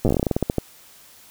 slowing click train, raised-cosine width 2 ms, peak -6 dBFS, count 17, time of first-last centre 0.05-0.583 s, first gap 8 ms, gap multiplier 1.17, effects white hiss -49 dBFS RMS until 1.3 s

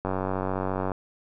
click train, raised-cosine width 1 ms, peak -14 dBFS, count 83, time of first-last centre 0.05-0.918 s, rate 94.5 Hz, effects none

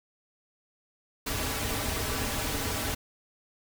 pink noise with comb filter, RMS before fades -31 dBFS, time 1.26-2.95 s, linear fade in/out 10 ms, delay 5.6 ms, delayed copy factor -0.65, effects none

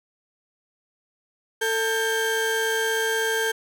35% pulse tone pair together, 445.9 / 1589 Hz, A4 / G6, +23 / +23 cents, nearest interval octave + minor seventh, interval 2200 cents, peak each -23 dBFS, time 1.61-3.52 s, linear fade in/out 10 ms, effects none

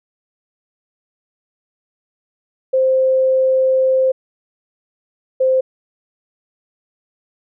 sine tone pair in turn, 523 / 521.1 Hz, C5 / C5, -1 / -7 cents, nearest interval unison, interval 6 cents, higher first, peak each -11 dBFS, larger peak neither, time 2.73-4.12 / 5.4-5.61 s, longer first, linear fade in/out 10 ms, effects none

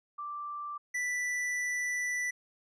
sine / square tone pair in turn, 1174.7 / 1975.6 Hz, D6 / B6, 0 / 0 cents, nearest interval major sixth, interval 900 cents, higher second, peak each -36 / -31 dBFS, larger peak second, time 0.18-0.78 / 0.94-2.31 s, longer second, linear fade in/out 10 ms, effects low-pass 9000 Hz 12 dB/octave

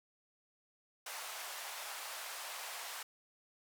pink band-pass noise, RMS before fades -45 dBFS, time 1.06-3.03 s, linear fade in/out 5 ms, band 680 to 16000 Hz, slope 24 dB/octave, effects none

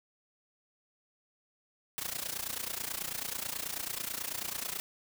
white noise with amplitude modulation, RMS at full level -34 dBFS, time 1.98-4.8 s, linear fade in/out 0 ms, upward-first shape sine, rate 29.2 Hz, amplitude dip 85%, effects none

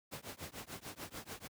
pink noise with tremolo, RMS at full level -43 dBFS, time 0.11-1.48 s, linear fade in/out 20 ms, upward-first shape triangle, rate 6.8 Hz, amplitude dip 100%, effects high-pass 80 Hz 12 dB/octave

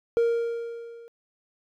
triangle tone with level ramp, 466.2 Hz, A#4, in tune, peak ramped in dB -15 to -42 dBFS, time 0.17-1.08 s, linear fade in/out 0 ms, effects tanh soft clip ceiling -12 dBFS

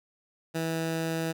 15% pulse tone, 163.1 Hz, E3, 18 cents flat, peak -22 dBFS, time 0.54-1.33 s, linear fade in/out 20 ms, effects none

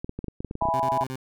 clicks, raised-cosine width 3 ms, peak -19 dBFS, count 12, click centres 0.045 / 0.094 / 0.19 / 0.243 / 0.283 / 0.405 / 0.447 / 0.511 / 0.554 / 0.623 / 0.654 / 0.687 s
sine chord, E major, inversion none, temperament equal, 659.3 / 830.6 / 987.8 Hz, E5 / G#5 / B5, 0 / 0 / 0 cents, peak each -28 / -26 / -25 dBFS, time 0.61-1.04 s, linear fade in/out 5 ms
20% pulse tone bursts, 130.81 Hz, C3, in tune, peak -26 dBFS, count 5, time 0.74-1.157 s, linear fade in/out 0 ms, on 57 ms, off 33 ms
effects none

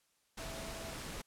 sine tone in noise, 658 Hz, E5, 3 cents flat, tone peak -49 dBFS, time 0.39-0.94 s, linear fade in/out 10 ms, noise pink, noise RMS -44 dBFS, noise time 0.37-1.22 s, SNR -8 dB, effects white hiss -75 dBFS RMS until 1.26 s + low-pass 11000 Hz 12 dB/octave

